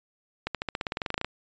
accelerating click train, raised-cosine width 0.3 ms, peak -13 dBFS, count 16, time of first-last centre 0.47-1.246 s, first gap 77 ms, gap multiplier 0.94, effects resampled to 16000 Hz

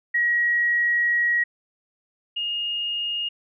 sine tone pair in turn, 1904 / 2847 Hz, A#6 / F7, +36 / +33 cents, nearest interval perfect fifth, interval 697 cents, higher second, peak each -18 / -24 dBFS, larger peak first, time 0.14-1.44 / 2.36-3.29 s, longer first, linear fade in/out 10 ms, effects none

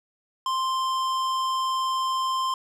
triangle tone with hard clipping, 1046.5 Hz, C6, in tune, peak -25 dBFS, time 0.46-2.54 s, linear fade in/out 2 ms, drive 17 dB, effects none

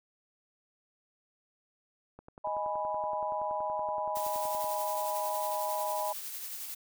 click train, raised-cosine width 1 ms, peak -34 dBFS, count 27, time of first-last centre 2.19-4.643 s, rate 10.6 Hz
sine chord, G# minor, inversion second, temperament equal, 622.3 / 830.6 / 987.8 Hz, D#5 / G#5 / B5, 0 / 0 / 0 cents, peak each -35 dBFS, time 2.44-6.13 s, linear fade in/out 10 ms
blue noise with tremolo, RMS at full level -39 dBFS, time 4.15-6.75 s, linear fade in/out 10 ms, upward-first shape sine, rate 11 Hz, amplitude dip 35%
effects none

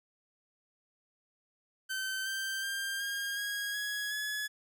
sawtooth tone with pitch steps, 1541 / 1566.1 / 1591.7 / 1617.6 / 1644 / 1670.8 / 1698 Hz, G6 / G6 / G6 / G#6 / G#6 / G#6 / G#6, -30 / -2 / +26 / -46 / -18 / +10 / +38 cents, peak -30 dBFS, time 1.89-4.48 s, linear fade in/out 20 ms, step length 370 ms, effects none

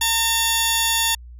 10% pulse tone pair together, 910 / 3443 Hz, A#5 / A7, -42 / -38 cents, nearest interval octave + major seventh, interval 2304 cents, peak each -12 dBFS, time 0.01-1.15 s, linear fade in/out 5 ms, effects added 60 Hz sine -37 dBFS peak until 1.39 s + resampled to 32000 Hz

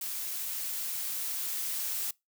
blue noise with level ramp, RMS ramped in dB -36 to -33 dBFS, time 0.01-2.11 s, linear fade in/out 5 ms, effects noise-tail reverb RT60 0.2 s tail -24 dB re dry

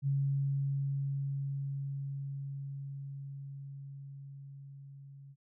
sine tone with level ramp, 138.59 Hz, C#3, in tune, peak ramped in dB -27 to -49 dBFS, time 0.02-5.36 s, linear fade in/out 50 ms, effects none

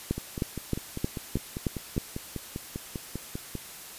two click trains, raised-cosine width 3 ms, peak -13 / -20 dBFS, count 7 / 18, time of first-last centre 0.11-1.979 / 0.18-3.553 s, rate 3.21 / 5.04 Hz, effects white hiss -44 dBFS RMS until 3.98 s + resampled to 32000 Hz

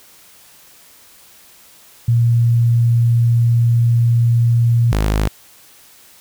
sine / sawtooth tone pair in turn, 117.6 / 52.38 Hz, A#2 / G#1, +16 / +16 cents, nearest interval octave + major second, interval 1400 cents, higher first, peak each -10 dBFS, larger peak neither, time 2.08-4.92 / 4.92-5.28 s, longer first, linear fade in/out 5 ms, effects white hiss -46 dBFS RMS until 6.2 s

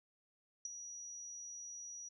sine tone with ADSR envelope, 5810 Hz, F#8, 32 cents flat, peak -36 dBFS, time 0.65-2.09 s, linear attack 4 ms, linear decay 14 ms, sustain -10 dB, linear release 11 ms, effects none

